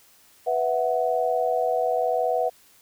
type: chord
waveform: sine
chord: B suspended fourth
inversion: none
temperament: equal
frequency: 493.9 / 659.3 / 740 Hz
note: B4 / E5 / F#5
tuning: 0 / 0 / 0 cents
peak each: -25 dBFS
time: 0.46-2.5 s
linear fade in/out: 20 ms
effects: white hiss -56 dBFS RMS until 2.81 s